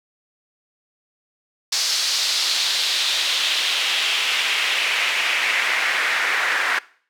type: noise with band-pass filter sweep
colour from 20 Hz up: pink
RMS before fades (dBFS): -21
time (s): 1.72-6.79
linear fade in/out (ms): 5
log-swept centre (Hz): 4900 to 1700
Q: 2.3
effects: noise-tail reverb RT60 0.5 s tail -21 dB re dry + high-pass 400 Hz 12 dB/octave